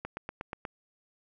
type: click train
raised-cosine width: 0.5 ms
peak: -21 dBFS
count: 6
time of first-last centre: 0.05-0.652 s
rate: 8.31 Hz
effects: none